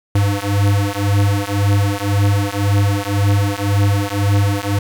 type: beating tone pair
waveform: square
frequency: 99.8 / 101.7 Hz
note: G2 / G#2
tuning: +32 / -36 cents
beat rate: 1.9 Hz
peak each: -17 dBFS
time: 0.15-4.79 s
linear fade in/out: 5 ms
effects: 7-bit